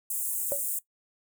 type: high-pass noise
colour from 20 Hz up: pink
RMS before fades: -31 dBFS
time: 0.1-0.79 s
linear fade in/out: 5 ms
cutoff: 7800 Hz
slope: 48 dB/octave
type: tone with exponential decay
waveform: sine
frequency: 564 Hz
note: C#5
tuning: 30 cents sharp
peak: -23 dBFS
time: 0.52-0.63 s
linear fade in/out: 0 ms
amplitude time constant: 22 ms
effects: noise-tail reverb RT60 0.1 s tail -18 dB re dry